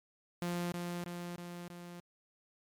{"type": "tone with echo", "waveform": "sawtooth", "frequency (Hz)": 174.61, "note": "F3", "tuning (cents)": 0, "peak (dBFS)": -30, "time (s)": [0.42, 0.72], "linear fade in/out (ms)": 0, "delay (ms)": 320, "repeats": 4, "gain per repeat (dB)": -3, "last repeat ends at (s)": 2, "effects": ["MP3 96 kbps"]}